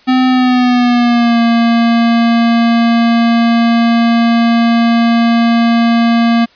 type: tone with pitch glide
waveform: square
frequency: 256.5 to 232.5 Hz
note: C4 to A#3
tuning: -34 to -4 cents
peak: -8 dBFS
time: 0.07-6.46 s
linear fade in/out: 20 ms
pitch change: -170 cents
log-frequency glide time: 0.28-1.4 s
effects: white hiss -46 dBFS RMS until 6.55 s + resampled to 11025 Hz